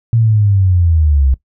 sine linear sweep, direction down, 117 to 64 Hz, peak -8 dBFS, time 0.13-1.34 s, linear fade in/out 0 ms, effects noise-tail reverb RT60 0.1 s tail -18 dB re dry

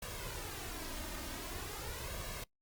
pink noise with flanger, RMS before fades -43 dBFS, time 0.02-2.44 s, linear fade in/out 5 ms, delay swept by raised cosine 1.8 to 3.3 ms, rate 0.45 Hz, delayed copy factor +0.6, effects noise-tail reverb RT60 0.1 s tail -23 dB re dry + Opus 48 kbps

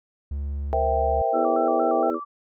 triangle tone, 71 Hz, C#2, 42 cents sharp, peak -24 dBFS, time 0.31-1.22 s, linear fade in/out 5 ms
sine chord, C dominant seventh, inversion third, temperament equal, 466.2 / 523.3 / 659.3 / 784 Hz, Bb4 / C5 / E5 / G5, 0 / 0 / 0 / 0 cents, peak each -28 / -29 / -24 / -24 dBFS, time 0.73-2.1 s, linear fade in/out 0 ms
harmonic tone, 82.5 Hz, E2, 2 cents sharp, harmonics 3 / 4 / 5 / 6 / 7, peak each -31 / -27 / -30 / -35 / -33 dBFS, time 1.32-2.2 s, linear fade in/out 50 ms
sine tone with vibrato, 1244.5 Hz, D#6, in tune, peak -31 dBFS, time 1.33-2.25 s, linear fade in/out 20 ms, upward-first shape square, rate 4.3 Hz, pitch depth 120 cents each way
effects none

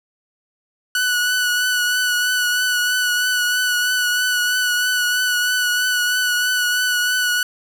sawtooth tone with vibrato, 1479 Hz, F#6, 1 cent flat, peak -13 dBFS, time 0.95-7.43 s, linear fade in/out 2 ms, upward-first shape triangle, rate 3.1 Hz, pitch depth 28 cents each way, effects none

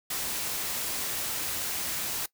white noise, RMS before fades -32 dBFS, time 0.1-2.26 s, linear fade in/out 5 ms, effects noise-tail reverb RT60 0.1 s tail -20 dB re dry

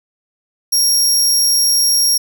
25% pulse tone, 5588 Hz, F8, in tune, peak -6 dBFS, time 0.72-2.18 s, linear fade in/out 10 ms, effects none

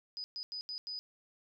sine tone bursts at uneven times, 4978 Hz, D#8, in tune, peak -38 dBFS, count 5, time 0.17-0.24 / 0.36-0.43 / 0.52-0.61 / 0.69-0.78 / 0.87-0.99 s, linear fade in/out 0 ms, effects none

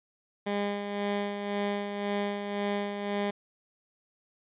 15% pulse tone with tremolo, 203.2 Hz, G#3, 38 cents flat, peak -21 dBFS, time 0.46-3.31 s, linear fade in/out 10 ms, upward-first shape sine, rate 1.9 Hz, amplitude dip 50%, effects resampled to 8000 Hz

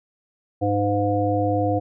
harmonic tone, 102.1 Hz, G#2, 29 cents flat, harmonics 1 / 3 / 5 / 7, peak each -24 / -24 / -24 / -24 dBFS, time 0.61-1.8 s, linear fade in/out 20 ms, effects none

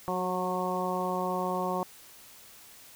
harmonic tone with a mistuned harmonic, 182.4 Hz, F#3, 24 cents flat, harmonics 1 / 2 / 3 / 4 / 5 / 6, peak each -35 / -35 / -35 / -35 / -35 / -35 dBFS, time 0.08-1.83 s, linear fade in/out 0 ms, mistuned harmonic 2, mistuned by +17 cents, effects white hiss -52 dBFS RMS until 2.95 s

